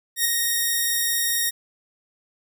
5% pulse tone with ADSR envelope, 1864.7 Hz, A#6, in tune, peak -6 dBFS, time 0.16-1.51 s, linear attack 90 ms, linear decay 5 ms, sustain -4 dB, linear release 23 ms, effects none

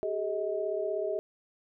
sine tone cluster, 387.1 / 423.3 / 634 Hz, G4 / G#4 / D#5, -22 / +33 / +32 cents, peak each -34 / -34 / -32 dBFS, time 0.03-1.19 s, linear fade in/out 0 ms, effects none

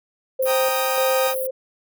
sine tone with tremolo, 523.3 Hz, C5, in tune, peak -18 dBFS, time 0.39-1.51 s, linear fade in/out 10 ms, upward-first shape square, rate 1.7 Hz, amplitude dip 45%
white high-pass noise, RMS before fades -30 dBFS, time 0.42-1.47 s, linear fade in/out 5 ms, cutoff 10000 Hz, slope 96 dB/octave
sawtooth chord, Eb major, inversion first, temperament equal, 784 / 932.3 / 1244.5 Hz, G5 / Bb5 / Eb6, 0 / 0 / 0 cents, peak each -22 / -26 / -22 dBFS, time 0.45-1.35 s, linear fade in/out 50 ms
effects none

